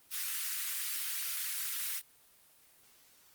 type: high-pass noise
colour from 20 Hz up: white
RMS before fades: -36 dBFS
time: 0.1-2.02 s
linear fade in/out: 50 ms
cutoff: 1400 Hz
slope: 24 dB/octave
effects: white hiss -63 dBFS RMS until 3.34 s + Opus 24 kbps